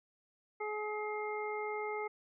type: harmonic tone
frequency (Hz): 423.3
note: G#4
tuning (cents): +33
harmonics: 1 / 2 / 3 / 5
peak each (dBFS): -38 / -41 / -45 / -43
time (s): 0.6-2.08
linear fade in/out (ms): 10
effects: none